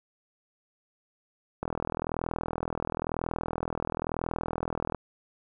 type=click train; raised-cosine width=1 ms; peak=-16 dBFS; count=137; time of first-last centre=1.63-4.947 s; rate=41 Hz; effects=none